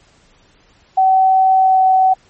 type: tone with pitch glide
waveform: sine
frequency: 760 to 755.2 Hz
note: F#5 to F#5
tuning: +46 to +35 cents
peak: -8 dBFS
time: 0.97-2.14 s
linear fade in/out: 10 ms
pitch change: -11 cents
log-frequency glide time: 1.57-1.82 s
effects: pink hiss -52 dBFS RMS until 2.29 s + MP3 32 kbps